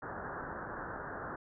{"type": "low-pass noise", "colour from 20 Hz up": "white", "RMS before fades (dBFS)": -42, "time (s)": [0.02, 1.36], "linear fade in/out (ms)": 5, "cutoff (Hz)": 1700, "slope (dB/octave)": 96, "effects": []}